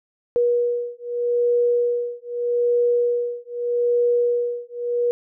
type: beating tone pair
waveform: sine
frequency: 480.8 / 481.61 Hz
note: B4 / B4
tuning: -46 / -44 cents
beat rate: 0.81 Hz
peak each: -21 dBFS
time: 0.36-5.11 s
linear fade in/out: 0 ms
effects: none